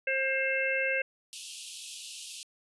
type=harmonic tone; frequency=532 Hz; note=C5; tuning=29 cents sharp; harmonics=1 / 3 / 4 / 5; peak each=-32 / -32 / -32 / -32 dBFS; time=0.07-1.02 s; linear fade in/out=5 ms
type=high-pass noise; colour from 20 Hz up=pink; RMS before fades=-42 dBFS; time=1.33-2.43 s; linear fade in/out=0 ms; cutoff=2600 Hz; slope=96 dB/octave
effects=resampled to 24000 Hz